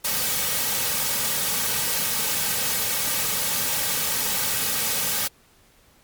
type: noise with comb filter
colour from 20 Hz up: white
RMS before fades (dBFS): -24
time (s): 0.04-5.28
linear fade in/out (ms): 10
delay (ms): 2.9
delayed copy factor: -0.6
effects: pink hiss -57 dBFS RMS until 6.03 s + MP3 96 kbps